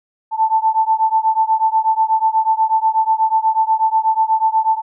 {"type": "beating tone pair", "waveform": "sine", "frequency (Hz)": [880, 888.2], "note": ["A5", "A5"], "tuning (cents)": [0, 16], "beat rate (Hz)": 8.2, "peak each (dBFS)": [-15, -16], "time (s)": [0.31, 4.82], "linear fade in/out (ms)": 50, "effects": []}